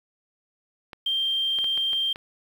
clicks, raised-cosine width 0.3 ms, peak -22 dBFS, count 6, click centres 0.932 / 1.587 / 1.643 / 1.776 / 1.932 / 2.159 s
sine tone, 3168 Hz, G7, 18 cents sharp, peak -22 dBFS, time 1.06-2.13 s, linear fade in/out 5 ms
effects 8-bit

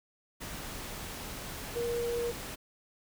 sine tone in noise, 473.6 Hz, A#4, 27 cents sharp, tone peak -30 dBFS, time 1.75-2.32 s, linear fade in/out 20 ms, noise pink, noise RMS -41 dBFS, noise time 0.4-2.56 s, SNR +8 dB, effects none

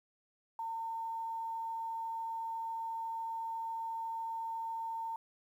sine tone with quantisation, 907 Hz, A#5, 48 cents flat, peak -36 dBFS, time 0.59-5.16 s, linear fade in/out 2 ms, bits 11, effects none

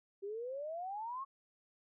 sine exponential sweep, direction up, 386.7 to 1114 Hz, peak -39 dBFS, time 0.22-1.25 s, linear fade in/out 20 ms, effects none

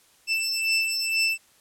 25% pulse beating tone pair, 2656 / 2658.1 Hz, E7 / E7, +12 / +14 cents, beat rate 2.1 Hz, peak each -21 / -22 dBFS, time 0.27-1.38 s, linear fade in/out 50 ms, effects white hiss -59 dBFS RMS until 1.6 s + low-pass 12000 Hz 12 dB/octave

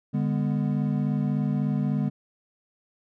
triangle chord, G# diminished, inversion second, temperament equal with one note detuned, 146.83 / 203.3 / 246.9 Hz, D3 / G#3 / B3, 0 / -37 / 0 cents, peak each -24 / -25 / -27 dBFS, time 0.13-2.1 s, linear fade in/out 20 ms, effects none

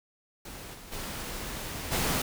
pink noise with level steps, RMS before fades -43 / -47 / -37 / -28 dBFS, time 0.45-2.22 s, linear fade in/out 5 ms, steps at 0.73 / 0.91 / 1.91 s, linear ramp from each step 20 ms, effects none

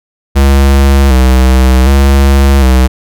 square tone with vibrato, 66.5 Hz, C2, 29 cents sharp, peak -4 dBFS, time 0.35-2.88 s, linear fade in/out 20 ms, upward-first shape square, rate 0.66 Hz, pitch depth 56 cents each way, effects none

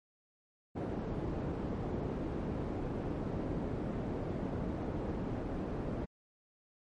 white low-pass noise, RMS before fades -37 dBFS, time 0.75-6.06 s, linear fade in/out 20 ms, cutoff 360 Hz, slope 12 dB/octave, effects MP3 48 kbps

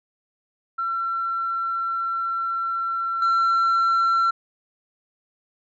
sine tone with level steps, 1354 Hz, E6, 46 cents sharp, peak -22 / -14 dBFS, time 0.78-4.31 s, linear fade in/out 10 ms, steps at 3.22 s, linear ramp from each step 2 ms, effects tanh soft clip ceiling -16 dBFS

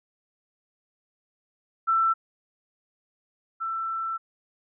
sine tone pair in turn, 1335 / 1335 Hz, E6 / E6, +22 / +22 cents, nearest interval unison, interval 0 cents, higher neither, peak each -19 / -27 dBFS, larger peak first, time 1.87-2.14 / 3.6-4.18 s, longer second, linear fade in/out 20 ms, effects none

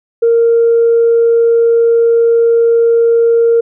sine tone, 463.7 Hz, A#4, 9 cents flat, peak -5 dBFS, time 0.22-3.61 s, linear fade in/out 10 ms, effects tanh soft clip ceiling -2 dBFS

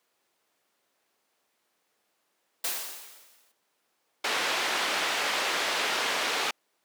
white noise with exponential decay, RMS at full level -28 dBFS, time 2.64-3.52 s, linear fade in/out 5 ms, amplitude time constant 190 ms
white low-pass noise, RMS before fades -28 dBFS, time 4.24-6.51 s, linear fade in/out 5 ms, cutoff 3200 Hz, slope 12 dB/octave
effects pink hiss -73 dBFS RMS until 6.84 s + high-pass 400 Hz 12 dB/octave

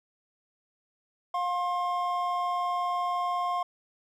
triangle tone pair together, 711 / 1065.3 Hz, F5 / C6, +31 / +31 cents, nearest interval perfect fifth, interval 700 cents, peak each -28 / -27 dBFS, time 1.34-3.63 s, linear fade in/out 5 ms, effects none

